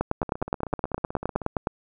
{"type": "two click trains", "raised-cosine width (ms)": 1, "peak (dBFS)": [-9, -19], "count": [17, 20], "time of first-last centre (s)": [[0.01, 1.671], [0.23, 1.417]], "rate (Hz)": [9.63, 16], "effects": []}